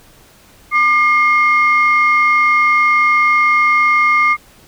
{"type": "tone pair together", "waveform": "sine", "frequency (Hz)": [1200, 2138], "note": ["D6", "C7"], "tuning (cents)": [37, 37], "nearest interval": "minor seventh", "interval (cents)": 1000, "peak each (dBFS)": -11, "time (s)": [0.71, 4.37], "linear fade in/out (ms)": 50, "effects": ["tanh soft clip ceiling -3 dBFS", "pink hiss -46 dBFS RMS until 4.67 s"]}